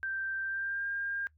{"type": "tone with pitch glide", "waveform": "sine", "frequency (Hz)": [1568, 1605.6], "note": ["G6", "G6"], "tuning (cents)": [0, 41], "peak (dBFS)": -32, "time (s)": [0.03, 1.27], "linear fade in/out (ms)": 0, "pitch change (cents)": 41, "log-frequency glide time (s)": [0.43, 0.87], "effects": ["noise-tail reverb RT60 0.1 s tail -21 dB re dry", "added 77 Hz sine -63 dBFS peak until 1.37 s"]}